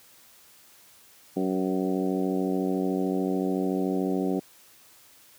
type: harmonic tone with a mistuned harmonic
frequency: 93.7 Hz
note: F#2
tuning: 22 cents sharp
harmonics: 2 / 3 / 4 / 5 / 6 / 7 / 8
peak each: -29 / -28 / -30 / -35 / -38 / -40 / -38 dBFS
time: 1.36-4.4 s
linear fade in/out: 10 ms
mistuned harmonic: 6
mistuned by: -21 cents
effects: white hiss -55 dBFS RMS until 5.38 s + high-pass 60 Hz 12 dB/octave